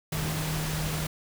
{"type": "tone in noise", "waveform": "sine", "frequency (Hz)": 155.56, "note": "D#3", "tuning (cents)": 0, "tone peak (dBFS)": -30, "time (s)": [0.12, 1.07], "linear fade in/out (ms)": 5, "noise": "pink", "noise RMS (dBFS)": -33, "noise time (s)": [0.12, 1.07], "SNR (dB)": 0, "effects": []}